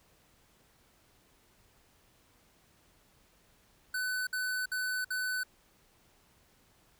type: tone bursts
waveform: square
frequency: 1504 Hz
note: F#6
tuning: 28 cents sharp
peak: -32 dBFS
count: 4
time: 3.94-5.434 s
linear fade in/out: 5 ms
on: 330 ms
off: 58 ms
effects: pink hiss -66 dBFS RMS until 6.99 s